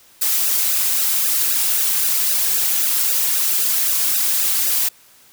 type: noise with flanger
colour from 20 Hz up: blue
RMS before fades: -18 dBFS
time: 0.21-4.89 s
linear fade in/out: 10 ms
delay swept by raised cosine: 0.9 to 3.5 ms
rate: 3.8 Hz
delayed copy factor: -0.9
effects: white hiss -50 dBFS RMS until 5.32 s